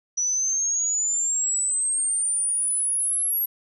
sine exponential sweep, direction up, 5870 to 11590 Hz, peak -21 dBFS, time 0.17-3.46 s, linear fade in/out 10 ms, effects none

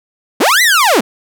sawtooth linear two-way sweep, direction up then down, 176.4 to 2051 to 176.4 Hz, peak -4 dBFS, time 0.4-1.01 s, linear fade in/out 10 ms, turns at 0.62 s, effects none

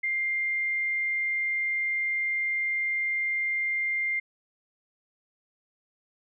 sine tone, 2100 Hz, C7, 6 cents sharp, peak -25 dBFS, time 0.03-4.2 s, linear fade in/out 10 ms, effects none

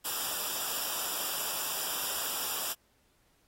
white noise with comb filter, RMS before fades -34 dBFS, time 0.04-2.74 s, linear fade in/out 20 ms, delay 0.47 ms, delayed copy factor -0.75, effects pink hiss -70 dBFS RMS until 3.47 s + AAC 48 kbps

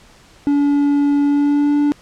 triangle tone with pitch glide, 286.3 to 291.3 Hz, D4 to D4, -44 to -14 cents, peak -10 dBFS, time 0.47-1.92 s, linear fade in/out 0 ms, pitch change +30 cents, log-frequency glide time 1.24-1.77 s, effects pink hiss -47 dBFS RMS until 2.01 s + low-pass 8000 Hz 12 dB/octave

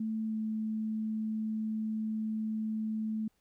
sine tone with pitch glide, 220 to 218.1 Hz, A3 to A3, 0 to -15 cents, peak -31 dBFS, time 0-3.28 s, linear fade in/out 5 ms, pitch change -15 cents, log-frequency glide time 0.26-0.36 s, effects pink hiss -75 dBFS RMS until 3.4 s

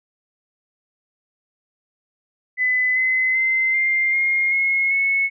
sine tone with pitch steps, 2009 / 2039 / 2070 / 2102 / 2133 / 2166 / 2198 Hz, B6 / C7 / C7 / C7 / C7 / C#7 / C#7, +29 / -45 / -19 / +7 / +33 / -41 / -15 cents, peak -16 dBFS, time 2.57-5.3 s, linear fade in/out 50 ms, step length 390 ms, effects none

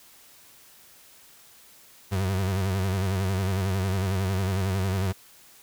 35% pulse tone with vibrato, 95.4 Hz, G2, 47 cents flat, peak -22 dBFS, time 2.11-5.13 s, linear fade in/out 20 ms, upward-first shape sine, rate 11 Hz, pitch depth 74 cents each way, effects white hiss -53 dBFS RMS until 5.62 s

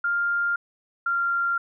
sine tone pair in turn, 1400 / 1386.3 Hz, F6 / F6, +4 / -13 cents, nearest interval unison, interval 17 cents, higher first, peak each -21 dBFS, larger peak neither, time 0.04-0.56 / 1.06-1.58 s, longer neither, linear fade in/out 5 ms, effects none

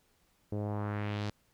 sawtooth tone with low-pass filter sweep, 103.83 Hz, G#2, in tune, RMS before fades -35 dBFS, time 0.52-1.3 s, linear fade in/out 5 ms, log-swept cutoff 450 to 5200 Hz, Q 1.7, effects pink hiss -71 dBFS RMS until 1.53 s

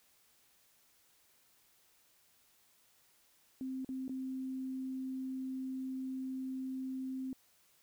sine tone with dropouts, 261.6 Hz, C4, in tune, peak -37 dBFS, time 3.61-7.33 s, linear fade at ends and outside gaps 1 ms, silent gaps 3.847-3.89 / 4.08-4.094 s, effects white hiss -69 dBFS RMS until 7.82 s

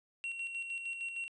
triangle tone with tremolo, 2736 Hz, F7, 36 cents flat, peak -34 dBFS, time 0.24-1.28 s, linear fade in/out 0 ms, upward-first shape square, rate 6.5 Hz, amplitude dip 45%, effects resampled to 24000 Hz

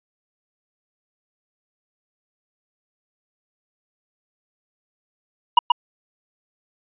square tone with echo, 963 Hz, B5, 44 cents flat, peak -8 dBFS, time 5.57-5.59 s, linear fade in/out 5 ms, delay 130 ms, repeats 1, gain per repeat -3 dB, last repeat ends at 5.72 s, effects resampled to 8000 Hz

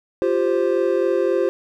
triangle chord, F suspended second, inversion none, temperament just, 349.2 / 392.9 / 523.8 Hz, F4 / G4 / C5, 0 / +4 / +2 cents, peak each -19 dBFS, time 0.22-1.49 s, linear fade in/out 0 ms, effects none

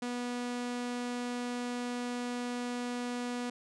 sawtooth tone, 244.1 Hz, B3, 20 cents flat, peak -30 dBFS, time 0.02-3.5 s, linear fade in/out 5 ms, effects resampled to 22050 Hz

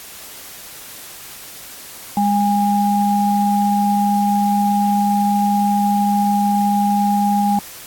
sine tone pair together, 203.8 / 815 Hz, G#3 / G#5, -32 / -33 cents, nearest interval 2 octaves, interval 2399 cents, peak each -16 dBFS, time 2.17-7.59 s, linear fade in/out 2 ms, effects white hiss -36 dBFS RMS until 7.86 s + AAC 64 kbps

